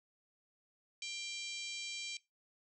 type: harmonic tone with a mistuned harmonic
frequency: 790 Hz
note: G5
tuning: 13 cents sharp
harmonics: 3 / 4 / 5 / 6 / 7 / 8 / 9 / 10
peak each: -44 / -46 / -48 / -50 / -51 / -52 / -53 / -54 dBFS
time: 1.02-2.17 s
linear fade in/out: 2 ms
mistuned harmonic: 6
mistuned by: -45 cents
effects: noise-tail reverb RT60 0.2 s tail -20 dB re dry